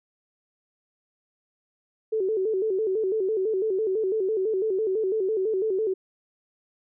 sine tone with vibrato, 407.4 Hz, G#4, 33 cents flat, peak -22 dBFS, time 2.12-5.94 s, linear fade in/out 10 ms, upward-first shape square, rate 6 Hz, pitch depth 130 cents each way, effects none

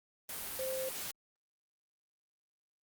sine tone in noise, 523.3 Hz, C5, in tune, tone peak -35 dBFS, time 0.59-0.89 s, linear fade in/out 2 ms, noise white, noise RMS -41 dBFS, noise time 0.29-1.11 s, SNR +3 dB, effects Opus 32 kbps

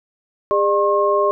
sine tone cluster, 406.4 / 601 / 1076 Hz, G#4 / D5 / C6, -38 / +40 / +48 cents, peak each -18 dBFS, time 0.51-1.31 s, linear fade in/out 0 ms, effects none

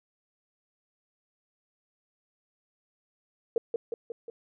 sine tone with echo, 463.7 Hz, A#4, 9 cents flat, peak -21 dBFS, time 3.56-3.58 s, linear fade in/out 2 ms, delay 180 ms, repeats 4, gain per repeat -4 dB, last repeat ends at 4.3 s, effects none

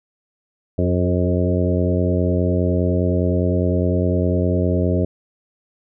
harmonic tone with a mistuned harmonic, 89.8 Hz, F2, 49 cents sharp, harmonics 1 / 2 / 3 / 4 / 5 / 6 / 7, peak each -19 / -22 / -24 / -25 / -26 / -27 / -27 dBFS, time 0.78-5.05 s, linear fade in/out 5 ms, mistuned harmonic 5, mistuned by -19 cents, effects none

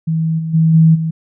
sine tone with level steps, 161.3 Hz, E3, 37 cents flat, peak -13 / -18 / -8 / -5 / -15 dBFS, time 0.07-1.11 s, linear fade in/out 10 ms, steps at 0.38 / 0.53 / 0.73 / 0.94 s, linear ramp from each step 20 ms, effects none

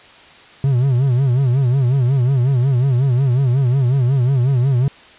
triangle tone with vibrato, 129.4 Hz, C3, 19 cents flat, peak -10 dBFS, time 0.64-4.88 s, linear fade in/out 2 ms, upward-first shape sine, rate 5.5 Hz, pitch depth 140 cents each way, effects white hiss -43 dBFS RMS until 5.18 s + resampled to 8000 Hz

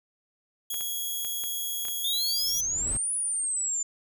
5% pulse tone, 3322 Hz, G#7, in tune, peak -21 dBFS, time 0.7-2.61 s, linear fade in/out 5 ms
clicks, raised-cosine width 0.3 ms, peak -26 dBFS, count 6, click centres 0.743 / 0.809 / 1.248 / 1.438 / 1.852 / 1.884 s
sine exponential two-way sweep, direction up then down, 3500 to 9960 to 7080 Hz, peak -26 dBFS, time 2.04-3.83 s, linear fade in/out 5 ms, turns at 3.13 s
brown noise with exponential growth, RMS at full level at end -32 dBFS, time 2.09-2.97 s, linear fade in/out 2 ms, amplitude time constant 190 ms
effects none

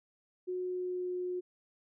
sine tone with pitch glide, 364.8 to 361.2 Hz, F#4 to F#4, -24 to -42 cents, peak -33 dBFS, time 0.47-1.41 s, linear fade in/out 20 ms, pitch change -18 cents, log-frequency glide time 0.61-1.13 s, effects none

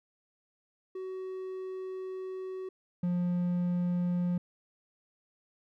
triangle tone pair in turn, 375.4 / 176.85 Hz, F#4 / F3, +25 / +22 cents, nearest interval octave + minor second, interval 1303 cents, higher first, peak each -34 / -25 dBFS, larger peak second, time 0.95-2.69 / 3.03-4.38 s, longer first, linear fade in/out 5 ms, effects none

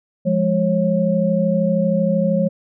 sine tone cluster, 173.7 / 206.6 / 545 Hz, F3 / G#3 / C#5, -9 / -9 / -29 cents, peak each -19 dBFS, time 0.25-2.49 s, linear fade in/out 20 ms, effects none

